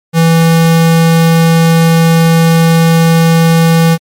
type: tone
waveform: square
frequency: 164.81 Hz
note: E3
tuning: in tune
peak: -5 dBFS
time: 0.13-3.98 s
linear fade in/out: 50 ms
effects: MP3 64 kbps